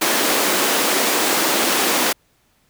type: high-pass noise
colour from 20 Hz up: pink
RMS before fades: -18 dBFS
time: 0.01-2.13 s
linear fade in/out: 10 ms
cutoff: 260 Hz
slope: 24 dB/octave
effects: pink hiss -61 dBFS RMS until 2.69 s

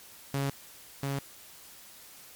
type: tone with echo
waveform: sawtooth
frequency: 138.59 Hz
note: C#3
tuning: in tune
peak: -24 dBFS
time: 0.34-0.5 s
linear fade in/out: 2 ms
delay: 690 ms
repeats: 1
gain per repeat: -2 dB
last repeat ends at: 1.19 s
effects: white hiss -51 dBFS RMS until 2.35 s + MP3 96 kbps

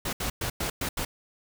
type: noise bursts at uneven times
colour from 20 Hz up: pink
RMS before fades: -30 dBFS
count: 6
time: 0.05-0.13 / 0.2-0.3 / 0.41-0.5 / 0.6-0.7 / 0.81-0.89 / 0.97-1.05 s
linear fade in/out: 5 ms
effects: none

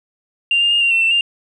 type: tone with pitch steps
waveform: sine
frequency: 2785 / 2808 / 2830 / 2770 / 2700 / 2682 / 2797 Hz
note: F7 / F7 / F7 / F7 / E7 / E7 / F7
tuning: -5 / +9 / +22 / -15 / +41 / +29 / +2 cents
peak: -11 dBFS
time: 0.51-1.21 s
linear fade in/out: 2 ms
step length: 100 ms
effects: tanh soft clip ceiling -7 dBFS

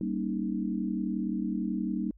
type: chord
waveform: sine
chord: Eb dominant seventh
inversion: first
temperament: just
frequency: 194.45 / 233.3 / 280 / 311.1 Hz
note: G3 / Bb3 / Db4 / Eb4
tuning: -14 / +2 / +18 / 0 cents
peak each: -32 / -33 / -38 / -34 dBFS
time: 0.01-2.11 s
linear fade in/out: 2 ms
effects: added 50 Hz sine -53 dBFS peak until 2.17 s

